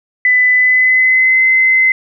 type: tone with pitch glide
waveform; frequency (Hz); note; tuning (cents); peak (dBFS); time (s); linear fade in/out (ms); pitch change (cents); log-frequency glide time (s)
sine; 2000 to 2054; B6 to C7; +21 to -33; -7; 0.25-1.92; 2; +46; 0.54-1.43
effects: none